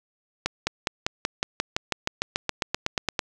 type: accelerating click train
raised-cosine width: 0.2 ms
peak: -6 dBFS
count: 19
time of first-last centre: 0.46-3.192 s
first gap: 210 ms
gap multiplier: 0.96
effects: none